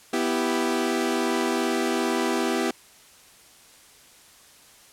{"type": "chord", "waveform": "sawtooth", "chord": "E minor", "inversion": "second", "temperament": "equal", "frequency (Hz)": [246.9, 329.6, 392], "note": ["B3", "E4", "G4"], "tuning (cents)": [0, 0, 0], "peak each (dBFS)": -23, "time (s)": [0.13, 2.71], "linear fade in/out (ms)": 5, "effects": ["white hiss -52 dBFS RMS until 4.92 s", "low-pass 11000 Hz 12 dB/octave"]}